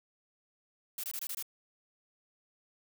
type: noise bursts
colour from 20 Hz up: blue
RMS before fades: -38 dBFS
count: 6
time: 0.98-1.426 s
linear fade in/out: 2 ms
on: 56 ms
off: 22 ms
effects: none